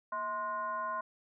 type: tone with frequency modulation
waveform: sine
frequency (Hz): 1046.5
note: C6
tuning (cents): 0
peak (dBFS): -33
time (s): 0.12-1.01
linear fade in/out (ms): 5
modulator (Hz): 405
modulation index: 0.76
effects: none